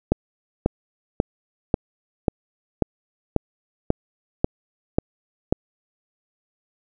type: click train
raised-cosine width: 2 ms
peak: -3 dBFS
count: 11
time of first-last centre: 0.12-5.525 s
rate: 1.85 Hz
effects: none